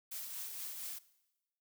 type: noise with tremolo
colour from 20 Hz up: blue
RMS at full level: -42 dBFS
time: 0.11-0.99 s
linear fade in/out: 10 ms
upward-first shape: triangle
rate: 4.3 Hz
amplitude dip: 40%
effects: noise-tail reverb RT60 1.0 s tail -19 dB re dry